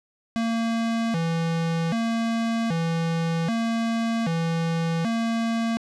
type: tone with vibrato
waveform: square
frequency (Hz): 194.5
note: G3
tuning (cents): -13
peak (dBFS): -23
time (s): 0.36-5.77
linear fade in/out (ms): 0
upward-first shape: square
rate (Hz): 0.64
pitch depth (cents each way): 280
effects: low-pass 6000 Hz 12 dB/octave